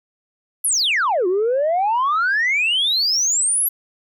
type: exponential two-way sweep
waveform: sine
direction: down then up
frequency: 11840 to 349.2 to 11840 Hz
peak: -14 dBFS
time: 0.64-3.69 s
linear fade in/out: 10 ms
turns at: 1.27 s
effects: tanh soft clip ceiling -13 dBFS